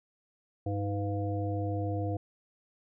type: harmonic tone with a mistuned harmonic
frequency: 100 Hz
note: G2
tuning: 35 cents sharp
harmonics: 1 / 3 / 5 / 7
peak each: -31 / -36 / -38 / -39 dBFS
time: 0.66-2.17 s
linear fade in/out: 5 ms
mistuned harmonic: 3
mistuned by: +76 cents
effects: none